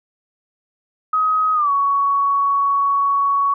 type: tone with pitch glide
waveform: sine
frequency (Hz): 1263 to 1118.7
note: D#6 to C#6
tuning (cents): +26 to +15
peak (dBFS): -14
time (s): 1.13-3.54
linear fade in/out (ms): 5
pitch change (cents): -211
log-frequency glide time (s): 1.54-1.71
effects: none